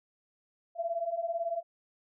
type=beating tone pair; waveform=sine; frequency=662 / 680 Hz; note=E5 / F5; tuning=+7 / -46 cents; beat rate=18 Hz; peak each=-35 / -32 dBFS; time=0.75-1.63 s; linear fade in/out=50 ms; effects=none